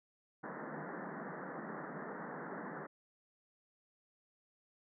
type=band-pass noise; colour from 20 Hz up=pink; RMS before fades=-45 dBFS; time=0.43-2.87 s; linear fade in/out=10 ms; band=150 to 1900 Hz; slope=96 dB/octave; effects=none